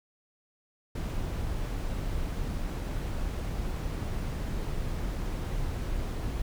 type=noise; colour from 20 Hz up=brown; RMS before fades=-32 dBFS; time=0.95-6.42 s; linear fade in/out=5 ms; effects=none